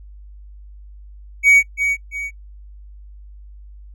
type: tone with echo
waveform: triangle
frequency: 2253 Hz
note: C#7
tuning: 28 cents sharp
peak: -6 dBFS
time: 1.43-1.63 s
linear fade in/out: 50 ms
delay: 340 ms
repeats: 2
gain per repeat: -8 dB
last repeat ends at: 2.31 s
effects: noise-tail reverb RT60 0.1 s tail -23 dB re dry + added 50 Hz sine -37 dBFS peak until 3.94 s